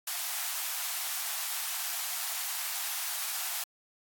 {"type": "high-pass noise", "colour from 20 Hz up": "white", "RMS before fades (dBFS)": -34, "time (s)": [0.07, 3.64], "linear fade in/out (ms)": 5, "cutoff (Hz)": 660, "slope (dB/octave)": 96, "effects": ["AAC 64 kbps"]}